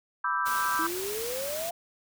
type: chord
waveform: sine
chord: E minor seventh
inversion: second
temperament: equal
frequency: 987.8 / 1174.7 / 1318.5 / 1568 Hz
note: B5 / D6 / E6 / G6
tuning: 0 / 0 / 0 / 0 cents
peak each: -31 dBFS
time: 0.24-0.87 s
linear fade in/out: 5 ms
type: noise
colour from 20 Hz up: white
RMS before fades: -36 dBFS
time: 0.45-1.71 s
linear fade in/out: 20 ms
type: exponential sweep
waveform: sine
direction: up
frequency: 314.7 to 698.5 Hz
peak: -32 dBFS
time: 0.79-1.71 s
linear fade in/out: 2 ms
effects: none